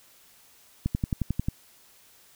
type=click train; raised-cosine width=5 ms; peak=-13 dBFS; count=8; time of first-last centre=0.86-1.485 s; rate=11.2 Hz; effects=white hiss -57 dBFS RMS until 2.35 s